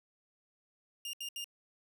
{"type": "tone bursts", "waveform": "sawtooth", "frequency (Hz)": 2818, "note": "F7", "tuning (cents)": 15, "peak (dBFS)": -35, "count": 3, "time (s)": [1.05, 1.443], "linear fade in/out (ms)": 2, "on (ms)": 83, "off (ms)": 72, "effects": []}